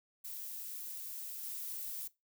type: noise with level steps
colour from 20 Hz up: violet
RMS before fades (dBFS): -44 / -42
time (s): 0.24-2.08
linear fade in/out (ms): 10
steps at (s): 1.43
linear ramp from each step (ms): 2
effects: noise-tail reverb RT60 0.2 s tail -19 dB re dry